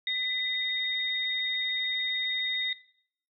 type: tone pair together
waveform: sine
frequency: 2005 / 3709 Hz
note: B6 / A#7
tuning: +26 / -9 cents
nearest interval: major seventh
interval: 1065 cents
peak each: -32 / -28 dBFS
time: 0.07-2.73 s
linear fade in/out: 2 ms
effects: noise-tail reverb RT60 0.6 s tail -18 dB re dry